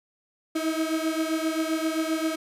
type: beating tone pair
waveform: 35% pulse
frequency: 316.5 / 324.1 Hz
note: D#4 / E4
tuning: +30 / -29 cents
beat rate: 7.6 Hz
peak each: -25 / -27 dBFS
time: 0.55-2.36 s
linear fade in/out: 10 ms
effects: resampled to 32000 Hz